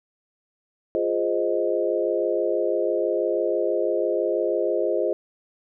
sine chord, F minor seventh, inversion none, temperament equal with one note detuned, 349.2 / 415.3 / 521.4 / 622.3 Hz, F4 / Ab4 / C5 / Eb5, 0 / 0 / -6 / 0 cents, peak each -26 dBFS, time 0.95-5.13 s, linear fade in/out 0 ms, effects none

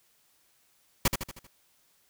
pink noise with echo, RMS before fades -22 dBFS, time 1.05-1.08 s, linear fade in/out 5 ms, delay 78 ms, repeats 5, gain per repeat -6 dB, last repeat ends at 1.47 s, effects white hiss -67 dBFS RMS until 2.09 s

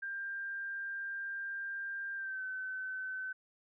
sine tone with pitch glide, 1592 to 1523.6 Hz, G6 to G6, +26 to -50 cents, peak -37 dBFS, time 0.02-3.33 s, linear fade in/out 10 ms, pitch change -76 cents, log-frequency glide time 2.15-2.43 s, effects none

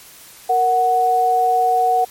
sine tone pair together, 466.2 / 740 Hz, A#4 / F#5, 0 / 0 cents, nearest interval minor sixth, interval 800 cents, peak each -21 / -13 dBFS, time 0.49-2.05 s, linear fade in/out 10 ms, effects white hiss -42 dBFS RMS until 2.1 s + MP3 64 kbps

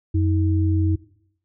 sine tone pair together, 90.77 / 319.4 Hz, F#2 / D#4, -33 / +45 cents, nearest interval octave + minor seventh, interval 2178 cents, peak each -17 / -24 dBFS, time 0.14-0.96 s, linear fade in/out 10 ms, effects noise-tail reverb RT60 0.7 s tail -18 dB re dry

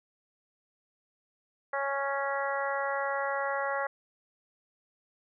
harmonic tone, 277.2 Hz, C#4, in tune, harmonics 2 / 3 / 4 / 5 / 6 / 7, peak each -33 / -35 / -36 / -37 / -38 / -38 dBFS, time 1.73-3.87 s, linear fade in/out 5 ms, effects none

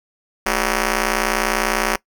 5% pulse ring-modulated tone, 190 Hz, F#3, 46 cents sharp, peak -3 dBFS, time 0.46-1.96 s, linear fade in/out 5 ms, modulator 160 Hz, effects noise-tail reverb RT60 0.1 s tail -21 dB re dry

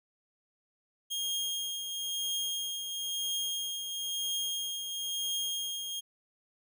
sawtooth tone with tremolo, 3241 Hz, G#7, 43 cents flat, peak -27 dBFS, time 1.1-6.01 s, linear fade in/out 20 ms, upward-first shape triangle, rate 1 Hz, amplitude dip 50%, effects none

